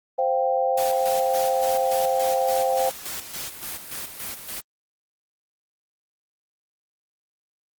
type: chord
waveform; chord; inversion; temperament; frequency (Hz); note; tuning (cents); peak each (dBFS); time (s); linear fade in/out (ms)
sine; C suspended fourth; none; just; 523.3 / 697.7 / 784.9; C5 / F5 / G5; 0 / -2 / +2; -22 / -26 / -24; 0.18-2.9; 10
type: noise with tremolo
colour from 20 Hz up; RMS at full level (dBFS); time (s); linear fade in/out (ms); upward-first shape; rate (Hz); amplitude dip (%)
white; -32; 0.77-4.61; 10; square; 3.5; 55
effects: Opus 24 kbps